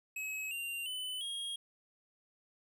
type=tone with pitch steps; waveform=square; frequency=2562 / 2778 / 3012 / 3265 Hz; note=E7 / F7 / F#7 / G#7; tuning=-50 / -10 / +30 / -30 cents; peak=-38 dBFS; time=0.16-1.56 s; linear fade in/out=5 ms; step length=350 ms; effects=none

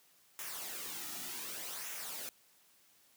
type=noise with flanger; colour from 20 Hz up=white; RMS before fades=-43 dBFS; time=0.39-2.29 s; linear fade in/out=0 ms; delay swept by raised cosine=0.22 to 1.92 ms; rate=0.66 Hz; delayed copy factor=-0.55; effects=white hiss -67 dBFS RMS until 3.16 s + high-pass 100 Hz 12 dB/octave

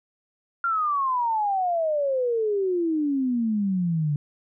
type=exponential sweep; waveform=sine; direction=down; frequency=1396.9 to 143.1 Hz; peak=-21 dBFS; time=0.64-4.16 s; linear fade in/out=2 ms; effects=none

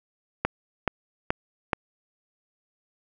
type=click train; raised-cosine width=0.5 ms; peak=-7 dBFS; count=4; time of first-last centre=0.45-1.732 s; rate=2.34 Hz; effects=none

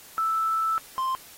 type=tone pair in turn; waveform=sine / triangle; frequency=1318.5 / 1046.5 Hz; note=E6 / C6; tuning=0 / 0 cents; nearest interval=major third; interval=400 cents; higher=first; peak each=-22 dBFS; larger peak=neither; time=0.18-0.78 / 0.98-1.15 s; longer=first; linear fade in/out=0 ms; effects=white hiss -48 dBFS RMS until 1.37 s + AAC 48 kbps

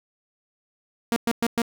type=tone bursts; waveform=sawtooth; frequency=233.1 Hz; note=A#3; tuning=in tune; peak=-16 dBFS; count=4; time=1.12-1.618 s; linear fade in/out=0 ms; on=42 ms; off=110 ms; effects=none

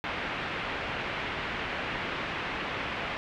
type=low-pass noise; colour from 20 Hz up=white; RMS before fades=-34 dBFS; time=0.04-3.17 s; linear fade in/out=0 ms; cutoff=2700 Hz; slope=24 dB/octave; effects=none

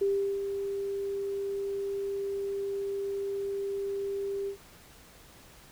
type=tone with ADSR envelope; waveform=sine; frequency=396.4 Hz; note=G4; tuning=19 cents sharp; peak=-23 dBFS; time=0.01-4.57 s; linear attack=8 ms; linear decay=380 ms; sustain=-7 dB; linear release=93 ms; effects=pink hiss -54 dBFS RMS until 5.71 s

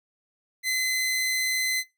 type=tone; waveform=sawtooth; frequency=2041 Hz; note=C7; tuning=44 cents flat; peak=-20 dBFS; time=0.63-1.84 s; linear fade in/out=50 ms; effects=noise-tail reverb RT60 0.2 s tail -17 dB re dry

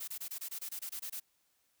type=noise bursts; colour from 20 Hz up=blue; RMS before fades=-41 dBFS; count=12; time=0-1.201 s; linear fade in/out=10 ms; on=79 ms; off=23 ms; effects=white hiss -75 dBFS RMS until 1.8 s

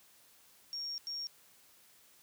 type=tone bursts at uneven times; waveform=sine; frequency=5550 Hz; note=F8; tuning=12 cents flat; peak=-37 dBFS; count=2; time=0.73-0.98 / 1.07-1.27 s; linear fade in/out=0 ms; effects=white hiss -63 dBFS RMS until 2.22 s + high-pass 60 Hz 12 dB/octave

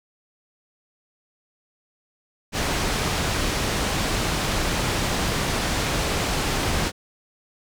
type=low-pass noise; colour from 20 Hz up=pink; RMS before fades=-24 dBFS; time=2.52-6.92 s; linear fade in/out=50 ms; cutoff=7600 Hz; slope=12 dB/octave; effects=none

